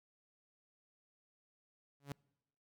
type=tone with exponential growth; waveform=sawtooth; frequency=141.1 Hz; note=C#3; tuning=31 cents sharp; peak=-34 dBFS; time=2-2.12 s; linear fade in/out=0 ms; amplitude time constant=25 ms; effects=noise-tail reverb RT60 0.9 s tail -26 dB re dry